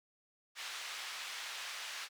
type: band-pass noise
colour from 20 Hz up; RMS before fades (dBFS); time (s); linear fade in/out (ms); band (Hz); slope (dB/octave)
white; -44; 0.55-2.09; 50; 1100 to 4100; 12
effects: none